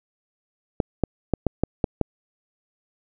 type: clicks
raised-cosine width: 2 ms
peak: -6 dBFS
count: 7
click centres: 0.802 / 1.037 / 1.337 / 1.467 / 1.636 / 1.842 / 2.013 s
effects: none